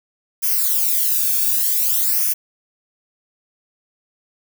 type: noise with flanger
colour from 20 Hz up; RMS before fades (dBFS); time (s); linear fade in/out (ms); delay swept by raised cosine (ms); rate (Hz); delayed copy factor
violet; -18; 0.42-2.34; 20; 0.25 to 1.01; 0.54; -0.95
effects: none